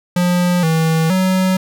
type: tone with pitch steps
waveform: square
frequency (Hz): 177.6 / 161.3 / 186.9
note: F3 / E3 / F#3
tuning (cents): +29 / -37 / +18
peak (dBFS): -13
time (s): 0.16-1.57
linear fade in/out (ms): 5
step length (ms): 470
effects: none